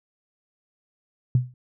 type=tone with exponential decay; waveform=sine; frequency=125 Hz; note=B2; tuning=21 cents sharp; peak=-12 dBFS; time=1.35-1.54 s; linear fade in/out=2 ms; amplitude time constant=41 ms; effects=none